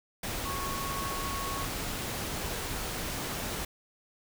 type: tone in noise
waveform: sine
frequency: 1104 Hz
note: C#6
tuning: 7 cents flat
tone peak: -36 dBFS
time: 0.45-1.65 s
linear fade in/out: 5 ms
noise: pink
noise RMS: -35 dBFS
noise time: 0.23-3.65 s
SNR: -4 dB
effects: none